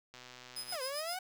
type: click train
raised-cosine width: 0.2 ms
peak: -33 dBFS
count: 78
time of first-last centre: 0.14-0.756 s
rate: 125 Hz
type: tone with tremolo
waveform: sawtooth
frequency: 5040 Hz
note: D#8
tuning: 21 cents sharp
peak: -35 dBFS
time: 0.56-1.17 s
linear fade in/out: 5 ms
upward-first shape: sine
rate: 7.7 Hz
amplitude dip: 85%
type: exponential two-way sweep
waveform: sawtooth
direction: down then up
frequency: 758 to 504 to 758 Hz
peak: -34 dBFS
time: 0.72-1.19 s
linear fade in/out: 5 ms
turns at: 0.82 s
effects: 9-bit